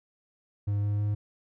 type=tone with pitch steps; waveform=triangle; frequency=102.1 / 102.99 / 103.88 Hz; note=G#2 / G#2 / G#2; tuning=-29 / -14 / +1 cents; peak=-23 dBFS; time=0.67-1.15 s; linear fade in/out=10 ms; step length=160 ms; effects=none